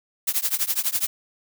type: noise with tremolo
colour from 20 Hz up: blue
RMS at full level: -20 dBFS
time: 0.27-1.07 s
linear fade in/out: 10 ms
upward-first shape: triangle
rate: 12 Hz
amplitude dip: 100%
effects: none